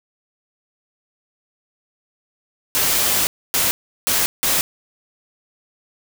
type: noise bursts at uneven times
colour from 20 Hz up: white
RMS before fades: -18 dBFS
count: 4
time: 2.75-3.27 / 3.54-3.71 / 4.07-4.26 / 4.43-4.61 s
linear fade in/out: 0 ms
effects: none